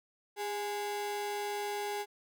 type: ring-modulated tone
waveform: 45% pulse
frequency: 619 Hz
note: D#5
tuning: 9 cents flat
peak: -31 dBFS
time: 0.36-2.06 s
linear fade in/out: 50 ms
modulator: 211 Hz
effects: none